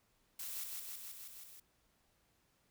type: noise with echo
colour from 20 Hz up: blue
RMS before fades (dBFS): -44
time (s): 0.39-0.64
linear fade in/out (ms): 5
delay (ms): 160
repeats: 6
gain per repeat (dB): -2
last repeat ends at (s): 1.6
effects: pink hiss -75 dBFS RMS until 2.7 s